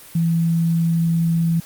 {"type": "tone", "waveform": "sine", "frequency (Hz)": 166.2, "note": "E3", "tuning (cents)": 15, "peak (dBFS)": -15, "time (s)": [0.15, 1.6], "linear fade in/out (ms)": 5, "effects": ["white hiss -42 dBFS RMS until 1.65 s", "Opus 32 kbps"]}